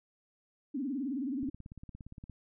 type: tone with vibrato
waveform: sine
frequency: 268.4 Hz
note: C4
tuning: 44 cents sharp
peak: -32 dBFS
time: 0.74-1.5 s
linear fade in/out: 10 ms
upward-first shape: sine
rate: 19 Hz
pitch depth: 180 cents each way
type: click train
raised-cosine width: 5 ms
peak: -34 dBFS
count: 16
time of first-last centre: 1.43-2.297 s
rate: 17.3 Hz
effects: none